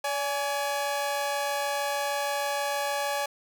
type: tone pair together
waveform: sawtooth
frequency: 572.8 / 836 Hz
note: D5 / G#5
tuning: -43 / +11 cents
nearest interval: perfect fifth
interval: 654 cents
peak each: -26 dBFS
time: 0.04-3.26 s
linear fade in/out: 5 ms
effects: none